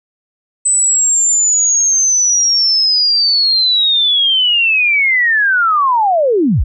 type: linear sweep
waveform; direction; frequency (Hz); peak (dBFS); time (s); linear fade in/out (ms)
sine; down; 8080 to 31; -9; 0.65-6.64; 10
effects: none